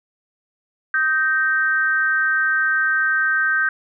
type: tone with amplitude modulation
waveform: sine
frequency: 1558 Hz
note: G6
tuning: 11 cents flat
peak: -12 dBFS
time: 0.94-3.69 s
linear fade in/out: 2 ms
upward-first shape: sine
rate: 295 Hz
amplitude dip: 80%
effects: none